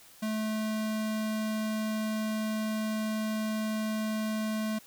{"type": "tone", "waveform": "square", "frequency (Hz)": 216.9, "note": "A3", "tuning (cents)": -25, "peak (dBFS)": -30, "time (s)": [0.22, 4.79], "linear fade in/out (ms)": 10, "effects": ["white hiss -55 dBFS RMS until 4.86 s"]}